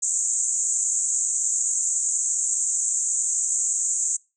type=band-pass noise; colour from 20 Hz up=white; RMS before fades=-24 dBFS; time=0.02-4.17 s; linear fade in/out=10 ms; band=6600 to 8000 Hz; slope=96 dB/octave; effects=noise-tail reverb RT60 0.3 s tail -26 dB re dry